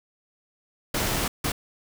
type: noise bursts at uneven times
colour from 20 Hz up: pink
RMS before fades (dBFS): -26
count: 2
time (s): 0.94-1.28 / 1.44-1.52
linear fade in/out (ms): 5
effects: none